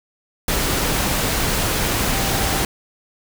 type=tone in noise; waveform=sine; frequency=784 Hz; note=G5; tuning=in tune; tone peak=-30 dBFS; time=2.13-2.61 s; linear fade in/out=2 ms; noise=pink; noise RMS=-20 dBFS; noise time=0.48-2.65 s; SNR=-13 dB; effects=none